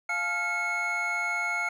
triangle tone cluster, 698 / 864 / 1396 / 2189 Hz, F5 / A5 / F6 / C#7, -1 / -32 / -1 / -22 cents, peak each -35 / -36 / -30 / -27 dBFS, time 0.09-1.69 s, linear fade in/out 5 ms, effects none

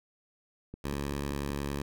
click train, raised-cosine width 3 ms, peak -28 dBFS, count 5, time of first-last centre 0.74-1.5 s, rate 5.26 Hz
10% pulse tone, 70.8 Hz, C#2, 37 cents sharp, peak -24 dBFS, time 0.84-1.82 s, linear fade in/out 5 ms
effects none

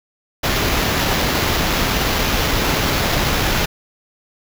pink noise with sample-and-hold, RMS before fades -18 dBFS, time 0.43-3.66 s, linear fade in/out 10 ms, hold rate 8820 Hz, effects none

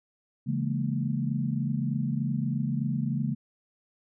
sine chord, A# half-diminished seventh, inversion first, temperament just, 139.85 / 167.82 / 209.8 / 233.1 Hz, C#3 / E3 / G#3 / A#3, +16 / +31 / +18 / 0 cents, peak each -29 / -34 / -32 / -32 dBFS, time 0.46-3.35 s, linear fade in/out 20 ms, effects none

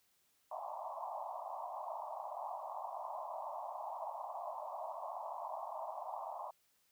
pink band-pass noise, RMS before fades -44 dBFS, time 0.51-6.51 s, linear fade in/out 5 ms, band 610 to 1100 Hz, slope 96 dB/octave, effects white hiss -75 dBFS RMS until 6.91 s

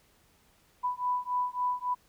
sine beating tone pair, 990 / 993.6 Hz, B5 / B5, +4 / +10 cents, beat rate 3.6 Hz, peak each -31 dBFS, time 0.83-1.95 s, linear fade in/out 20 ms, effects pink hiss -65 dBFS RMS until 2.08 s

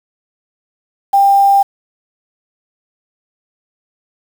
sine tone with quantisation, 794 Hz, G5, 22 cents sharp, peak -6 dBFS, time 1.13-1.63 s, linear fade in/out 10 ms, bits 5, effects none

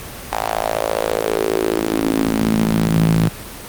sawtooth tone with high-pass filter sweep, 54.7 Hz, A1, 9 cents flat, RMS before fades -17 dBFS, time 0.32-3.29 s, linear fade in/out 5 ms, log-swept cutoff 790 to 140 Hz, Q 4.4, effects pink hiss -32 dBFS RMS until 3.68 s + Opus 24 kbps

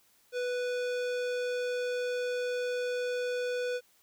sine tone with hard clipping, 493.9 Hz, B4, in tune, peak -32 dBFS, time 0.32-3.81 s, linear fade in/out 50 ms, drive 18 dB, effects white hiss -66 dBFS RMS until 4.02 s

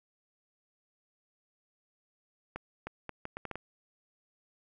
accelerating click train, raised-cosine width 0.5 ms, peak -23 dBFS, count 8, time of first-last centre 2.56-3.556 s, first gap 310 ms, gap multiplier 0.72, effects none

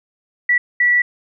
sine tone bursts at uneven times, 1951 Hz, B6, 22 cents flat, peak -11 dBFS, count 2, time 0.49-0.58 / 0.8-1.02 s, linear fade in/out 5 ms, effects none

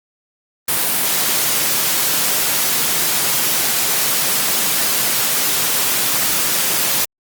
white high-pass noise, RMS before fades -17 dBFS, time 0.68-7.05 s, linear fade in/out 5 ms, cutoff 110 Hz, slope 96 dB/octave, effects Opus 32 kbps

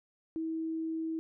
sine tone, 322.8 Hz, E4, 36 cents flat, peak -32 dBFS, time 0.36-1.19 s, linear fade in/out 0 ms, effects none

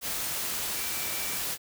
sine tone in noise, 2323 Hz, D7, 20 cents flat, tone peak -42 dBFS, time 0.73-1.42 s, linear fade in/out 50 ms, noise white, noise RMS -32 dBFS, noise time 0.01-1.58 s, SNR -13 dB, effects none

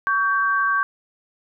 sine tone pair together, 1127.8 / 1568 Hz, C#6 / G6, +30 / 0 cents, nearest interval tritone, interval 570 cents, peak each -20 dBFS, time 0.07-0.83 s, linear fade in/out 0 ms, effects none

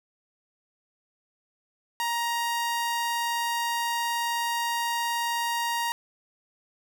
sawtooth tone, 939 Hz, A#5, 12 cents sharp, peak -22 dBFS, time 2-5.92 s, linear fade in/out 0 ms, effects none

